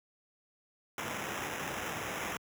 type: noise with sample-and-hold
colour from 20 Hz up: blue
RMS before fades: -38 dBFS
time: 0.98-2.37 s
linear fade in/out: 2 ms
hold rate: 4410 Hz
effects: high-pass 80 Hz 12 dB/octave